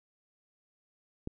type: click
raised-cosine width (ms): 3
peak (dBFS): -23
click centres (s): 1.274
effects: none